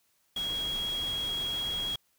sine tone in noise, 3302 Hz, G#7, 11 cents flat, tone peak -30 dBFS, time 0.36-1.96 s, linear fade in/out 5 ms, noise pink, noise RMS -42 dBFS, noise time 0.36-1.96 s, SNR +9 dB, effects white hiss -71 dBFS RMS until 2.18 s

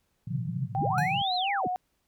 pink band-pass noise, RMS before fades -32 dBFS, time 0.27-1.22 s, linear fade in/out 5 ms, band 110 to 180 Hz, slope 96 dB/octave
sine tone with vibrato, 765 Hz, G5, 42 cents flat, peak -27 dBFS, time 0.75-1.76 s, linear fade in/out 0 ms, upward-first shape sine, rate 2.9 Hz, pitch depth 90 cents each way
sine linear two-way sweep, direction up then down, 43.93 to 4186 to 43.93 Hz, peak -29 dBFS, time 0.79-1.68 s, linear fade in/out 10 ms, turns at 1.35 s
square tone with exponential decay, 830.6 Hz, G#5, in tune, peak -29 dBFS, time 0.98-1.27 s, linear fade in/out 1 ms, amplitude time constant 61 ms
effects pink hiss -74 dBFS RMS until 2.07 s

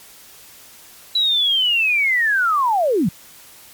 sine linear sweep, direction down, 3963 to 145.3 Hz, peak -14 dBFS, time 1.15-3.09 s, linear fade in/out 5 ms, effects white hiss -44 dBFS RMS until 3.73 s + MP3 96 kbps

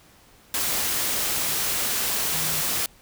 sine tone in noise, 155.56 Hz, D#3, in tune, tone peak -36 dBFS, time 2.33-2.62 s, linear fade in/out 2 ms, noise white, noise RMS -25 dBFS, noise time 0.54-2.86 s, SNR -14 dB, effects pink hiss -54 dBFS RMS until 3.01 s

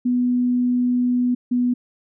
sine tone pair in turn, 246.9 / 246 Hz, B3 / B3, 0 / -7 cents, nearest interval unison, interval 7 cents, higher first, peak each -16 dBFS, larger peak neither, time 0.05-1.35 / 1.51-1.74 s, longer first, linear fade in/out 10 ms, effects none

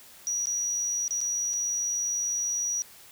sine tone with dropouts, 5800 Hz, F#8, 35 cents flat, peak -25 dBFS, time 0.27-2.82 s, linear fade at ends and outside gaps 0 ms, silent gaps 0.457-0.47 / 1.079-1.108 / 1.206-1.213 / 1.533-1.537 s, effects tanh soft clip ceiling -22 dBFS + white hiss -51 dBFS RMS until 3.11 s

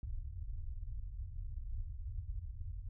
pink low-pass noise, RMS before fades -42 dBFS, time 0.03-2.89 s, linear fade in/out 2 ms, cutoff 100 Hz, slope 48 dB/octave, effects none

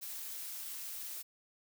blue noise with amplitude modulation, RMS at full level -41 dBFS, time 0.01-1.23 s, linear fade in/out 20 ms, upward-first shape sine, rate 220 Hz, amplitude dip 50%, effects none

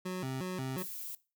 25% pulse tone with vibrato, 155.56 Hz, D#3, in tune, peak -31 dBFS, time 0.05-0.83 s, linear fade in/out 10 ms, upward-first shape square, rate 2.8 Hz, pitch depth 290 cents each way
violet noise, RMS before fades -42 dBFS, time 0.78-1.15 s, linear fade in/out 2 ms
effects noise-tail reverb RT60 0.3 s tail -19 dB re dry

